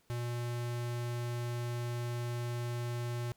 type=tone with vibrato; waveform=square; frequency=120 Hz; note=B2; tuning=49 cents flat; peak=-35 dBFS; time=0.1-3.32 s; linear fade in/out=0 ms; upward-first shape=sine; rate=20 Hz; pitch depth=13 cents each way; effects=pink hiss -70 dBFS RMS until 3.36 s